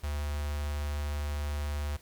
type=tone with notch filter; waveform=square; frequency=73.42 Hz; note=D2; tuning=in tune; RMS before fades=-33 dBFS; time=0.03-1.97 s; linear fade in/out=10 ms; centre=280 Hz; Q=0.7; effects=pink hiss -58 dBFS RMS until 2.01 s